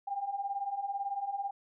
sine beating tone pair, 784 / 802 Hz, G5 / G5, 0 / +39 cents, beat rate 18 Hz, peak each -38 / -34 dBFS, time 0.07-1.51 s, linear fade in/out 10 ms, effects none

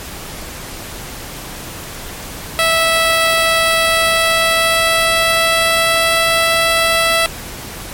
10% pulse tone with pitch glide, 656 to 661.3 Hz, E5 to E5, -9 to +5 cents, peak -3 dBFS, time 2.59-7.26 s, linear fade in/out 0 ms, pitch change +14 cents, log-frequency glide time 3.83-6.5 s, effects pink hiss -29 dBFS RMS until 7.93 s + MP3 64 kbps

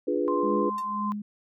sine chord, D diminished seventh, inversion none, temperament equal, 293.7 / 349.2 / 415.3 / 493.9 Hz, D4 / F4 / Ab4 / Cb5, 0 / 0 / 0 / 0 cents, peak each -29 dBFS, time 0.07-0.7 s, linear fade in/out 10 ms
sine tone with pitch glide, 1046.5 to 1038.1 Hz, C6 to C6, 0 to -14 cents, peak -28 dBFS, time 0.28-1.12 s, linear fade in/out 0 ms, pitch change -14 cents, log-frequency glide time 0.58-0.77 s
sine tone with tremolo, 207.7 Hz, G#3, in tune, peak -27 dBFS, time 0.43-1.22 s, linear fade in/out 5 ms, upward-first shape triangle, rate 1.9 Hz, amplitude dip 100%
5% pulse tone with exponential decay, 908 Hz, A#5, 46 cents flat, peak -29 dBFS, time 0.78-0.87 s, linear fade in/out 2 ms, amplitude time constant 18 ms
effects none

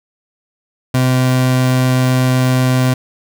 30% pulse tone, 128.2 Hz, C3, 35 cents flat, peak -8 dBFS, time 0.94-2.94 s, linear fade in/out 5 ms, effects none

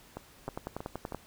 two click trains, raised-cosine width 1 ms, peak -21 / -24 dBFS, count 8 / 4, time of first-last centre 0.48-1.147 / 0.17-1.122 s, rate 10.5 / 3.15 Hz, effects pink hiss -57 dBFS RMS until 1.26 s

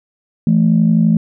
sine tone pair together, 168.15 / 220 Hz, E3 / A3, +35 / 0 cents, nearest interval perfect fourth, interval 465 cents, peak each -11 dBFS, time 0.47-1.17 s, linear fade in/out 2 ms, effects tanh soft clip ceiling -2 dBFS

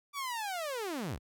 sawtooth linear sweep, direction down, 1170 to 37.82 Hz, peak -31 dBFS, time 0.13-1.19 s, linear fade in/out 50 ms, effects none

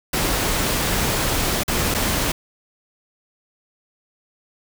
pink noise with dropouts, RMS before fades -21 dBFS, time 0.13-2.32 s, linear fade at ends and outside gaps 5 ms, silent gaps 1.635-1.679 / 1.942-1.946 s, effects none

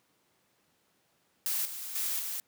blue noise with level steps, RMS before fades -31 / -40 / -32 / -36 dBFS, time 1.46-2.4 s, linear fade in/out 0 ms, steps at 1.65 / 1.95 / 2.19 s, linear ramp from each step 5 ms, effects pink hiss -71 dBFS RMS until 2.47 s + high-pass 150 Hz 12 dB/octave

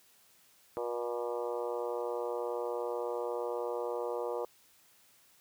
harmonic tone with a mistuned harmonic, 120 Hz, B2, 49 cents flat, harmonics 3 / 4 / 5 / 6 / 7 / 8 / 9 / 10, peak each -41 / -35 / -41 / -46 / -45 / -45 / -49 / -49 dBFS, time 0.77-4.45 s, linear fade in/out 0 ms, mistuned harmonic 10, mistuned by -17 cents, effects white hiss -64 dBFS RMS until 5.4 s + high-pass 60 Hz 12 dB/octave

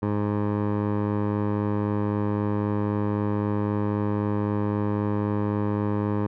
15% pulse tone with low-pass filter, 103.83 Hz, G#2, in tune, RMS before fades -25 dBFS, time 0.02-6.27 s, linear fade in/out 10 ms, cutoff 1000 Hz, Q 1, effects none

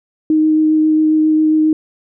sine tone with vibrato, 311.1 Hz, D#4, in tune, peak -9 dBFS, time 0.3-1.73 s, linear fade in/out 2 ms, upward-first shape sine, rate 7.4 Hz, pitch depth 9 cents each way, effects none

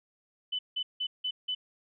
sine tone bursts, 3006 Hz, F#7, 27 cents sharp, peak -29 dBFS, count 5, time 0.52-1.55 s, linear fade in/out 10 ms, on 70 ms, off 170 ms, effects none

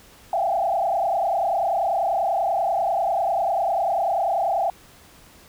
sine tone with frequency modulation, 732 Hz, F#5, 19 cents flat, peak -19 dBFS, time 0.33-4.7 s, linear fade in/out 2 ms, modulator 30.2 Hz, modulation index 2.6, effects pink hiss -50 dBFS RMS until 5.48 s

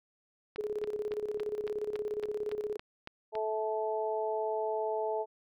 click train, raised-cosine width 0.3 ms, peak -26 dBFS, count 11, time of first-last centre 0.56-3.353 s, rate 3.58 Hz
sine tone with tremolo, 421.2 Hz, G#4, 24 cents sharp, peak -30 dBFS, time 0.58-2.77 s, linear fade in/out 10 ms, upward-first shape square, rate 17 Hz, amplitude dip 65%
harmonic tone, 217.4 Hz, A3, 21 cents flat, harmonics 2 / 3 / 4, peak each -33 / -35 / -36 dBFS, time 3.32-5.26 s, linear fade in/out 50 ms
effects none

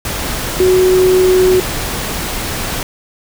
sine tone in noise, 370 Hz, F#4, in tune, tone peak -7 dBFS, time 0.6-1.6 s, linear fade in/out 2 ms, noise pink, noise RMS -20 dBFS, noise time 0.05-2.83 s, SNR +10 dB, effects none

